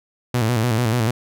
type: tone with vibrato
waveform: sawtooth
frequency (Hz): 116.54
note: A#2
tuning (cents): 0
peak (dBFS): -13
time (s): 0.34-1.11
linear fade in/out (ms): 5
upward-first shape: square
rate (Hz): 6.8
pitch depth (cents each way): 93
effects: none